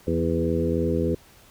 harmonic tone with a mistuned harmonic, 83 Hz, E2, 12 cents sharp, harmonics 1 / 2 / 3 / 4 / 5 / 6, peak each -28 / -28 / -28 / -28 / -28 / -28 dBFS, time 0.07-1.15 s, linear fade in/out 5 ms, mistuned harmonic 3, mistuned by -31 cents, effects pink hiss -53 dBFS RMS until 1.5 s

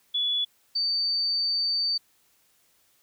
sine tone pair in turn, 3418 / 4588 Hz, G#7 / D8, +49 / -41 cents, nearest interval perfect fourth, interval 510 cents, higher second, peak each -23 dBFS, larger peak neither, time 0.14-0.45 / 0.75-1.98 s, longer second, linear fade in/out 10 ms, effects white hiss -65 dBFS RMS until 3.02 s

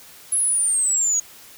sine exponential sweep, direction down, 11000 to 6645 Hz, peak -17 dBFS, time 0.32-1.2 s, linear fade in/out 5 ms, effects white hiss -45 dBFS RMS until 1.57 s

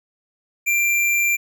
square tone, 2369 Hz, D7, 14 cents sharp, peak -17 dBFS, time 0.66-1.37 s, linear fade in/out 20 ms, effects none

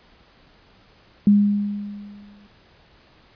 sine tone with exponential decay, 204.5 Hz, G#3, 26 cents flat, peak -9 dBFS, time 1.27-2.47 s, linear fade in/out 2 ms, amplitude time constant 260 ms, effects pink hiss -54 dBFS RMS until 3.35 s + resampled to 11025 Hz

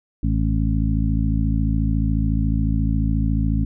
harmonic tone with a mistuned harmonic, 54.1 Hz, A1, 29 cents flat, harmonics 1 / 2 / 3 / 4 / 5, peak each -20 / -23 / -25 / -26 / -27 dBFS, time 0.23-3.65 s, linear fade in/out 5 ms, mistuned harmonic 5, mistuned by +33 cents, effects none

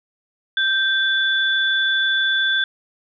sine tone pair together, 1568 / 3467 Hz, G6 / A7, 0 / -26 cents, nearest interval octave + major second, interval 1374 cents, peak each -18 / -20 dBFS, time 0.57-2.64 s, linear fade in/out 2 ms, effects none

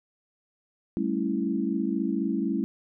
sine chord, A dominant seventh, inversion third, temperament equal with one note detuned, 196 / 220 / 275.3 / 329.6 Hz, G3 / A3 / C#4 / E4, 0 / 0 / -12 / 0 cents, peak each -30 dBFS, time 0.97-2.64 s, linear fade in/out 0 ms, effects none

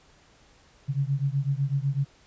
sine beating tone pair, 135.4 / 143.4 Hz, C#3 / D3, -40 / -41 cents, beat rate 8 Hz, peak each -26 / -27 dBFS, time 0.88-2.05 s, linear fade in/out 20 ms, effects pink hiss -58 dBFS RMS until 2.26 s + resampled to 16000 Hz

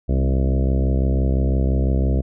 harmonic tone with a mistuned harmonic, 65.9 Hz, C2, 13 cents sharp, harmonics 1 / 2 / 3 / 4 / 5 / 6 / 7 / 8 / 9 / 10, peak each -17 / -23 / -27 / -29 / -31 / -33 / -34 / -35 / -36 / -37 dBFS, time 0.08-2.22 s, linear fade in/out 20 ms, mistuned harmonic 3, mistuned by +28 cents, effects none

